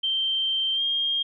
sine tone with pitch glide, 3136 to 3222 Hz, G7 to G7, 0 to +47 cents, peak -22 dBFS, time 0.03-1.23 s, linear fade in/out 10 ms, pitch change +47 cents, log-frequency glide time 0.74-0.82 s, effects none

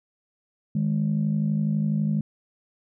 sine tone pair together, 155.6 / 207.7 Hz, D#3 / G#3, 0 / 0 cents, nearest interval perfect fourth, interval 500 cents, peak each -23 dBFS, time 0.75-2.21 s, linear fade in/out 5 ms, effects tanh soft clip ceiling -15 dBFS

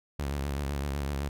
sawtooth tone with vibrato, 70.4 Hz, C#2, 27 cents sharp, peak -26 dBFS, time 0.19-1.29 s, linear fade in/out 5 ms, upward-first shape sine, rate 7.9 Hz, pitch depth 73 cents each way, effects none

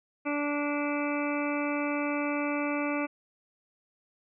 harmonic tone, 291.2 Hz, D4, 15 cents flat, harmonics 1 / 2 / 3 / 4 / 5 / 7 / 8 / 9, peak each -30 / -34 / -39 / -38 / -40 / -41 / -38 / -41 dBFS, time 0.25-3.07 s, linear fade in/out 20 ms, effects none

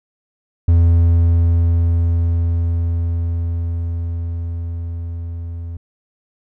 triangle tone with level ramp, 84.5 Hz, E2, 43 cents sharp, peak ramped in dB -6 to -23 dBFS, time 0.68-5.77 s, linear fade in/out 5 ms, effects none

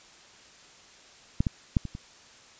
clicks, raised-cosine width 5 ms, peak -10 / -13 / -9 / -22 / -25 dBFS, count 5, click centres 1.405 / 1.468 / 1.768 / 1.853 / 1.951 s, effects white hiss -53 dBFS RMS until 2.59 s + resampled to 16000 Hz

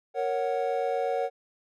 triangle chord, F# major, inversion first, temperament equal, 466.2 / 554.4 / 740 Hz, A#4 / C#5 / F#5, 0 / 0 / 0 cents, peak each -28 dBFS, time 0.14-1.3 s, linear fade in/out 50 ms, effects none

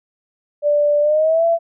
sine tone with pitch glide, 587.3 to 670.7 Hz, D5 to E5, 0 to +30 cents, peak -12 dBFS, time 0.62-1.59 s, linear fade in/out 50 ms, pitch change +230 cents, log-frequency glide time 1.01-1.45 s, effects none

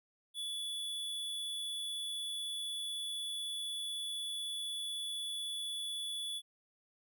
square tone, 3434 Hz, A7, 43 cents flat, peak -38 dBFS, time 0.34-6.42 s, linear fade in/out 50 ms, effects none

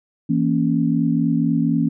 sine chord, A# diminished, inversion second, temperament equal, 164.81 / 233.1 / 277.2 Hz, E3 / A#3 / C#4, 0 / 0 / 0 cents, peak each -20 dBFS, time 0.29-1.89 s, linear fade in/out 10 ms, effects none

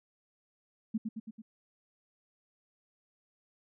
sine tone with echo, 220.7 Hz, A3, 5 cents sharp, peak -28 dBFS, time 0.94-0.98 s, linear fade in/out 10 ms, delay 110 ms, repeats 4, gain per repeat -4 dB, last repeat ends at 1.42 s, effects none

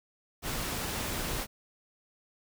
pink noise, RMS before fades -34 dBFS, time 0.42-1.47 s, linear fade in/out 50 ms, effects none

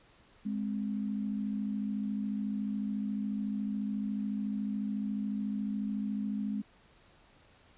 sine tone pair together, 207.7 / 261.7 Hz, G#3 / C4, 0 / 0 cents, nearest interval major third, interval 400 cents, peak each -32 / -38 dBFS, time 0.45-6.62 s, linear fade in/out 10 ms, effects pink hiss -62 dBFS RMS until 7.77 s + resampled to 8000 Hz

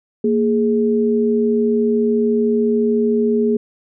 sine tone pair together, 231.5 / 417.8 Hz, A#3 / G#4, -12 / +10 cents, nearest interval minor seventh, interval 1022 cents, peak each -16 dBFS, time 0.24-3.57 s, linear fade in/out 5 ms, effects none

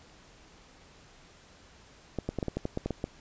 clicks, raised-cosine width 2 ms, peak -17 dBFS, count 11, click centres 2.187 / 2.29 / 2.387 / 2.428 / 2.483 / 2.57 / 2.654 / 2.774 / 2.86 / 2.907 / 3.041 s, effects pink hiss -56 dBFS RMS until 3.2 s + resampled to 16000 Hz

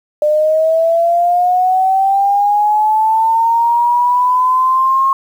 sine linear sweep, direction up, 597 to 1081 Hz, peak -9 dBFS, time 0.22-5.13 s, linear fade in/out 2 ms, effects 7-bit

